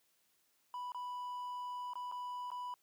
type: tone with dropouts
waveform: triangle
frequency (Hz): 987.8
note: B5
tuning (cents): 0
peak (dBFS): -38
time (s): 0.74-2.74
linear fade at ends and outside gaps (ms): 1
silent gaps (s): 0.92-0.946 / 1.935-1.955 / 2.115-2.122 / 2.504-2.516
effects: white hiss -75 dBFS RMS until 2.82 s + high-pass 100 Hz 12 dB/octave